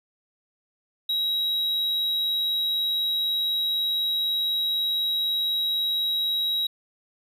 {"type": "tone", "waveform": "triangle", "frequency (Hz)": 3846, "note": "B7", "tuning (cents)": -47, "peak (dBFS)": -21, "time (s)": [1.09, 6.67], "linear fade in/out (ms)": 5, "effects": []}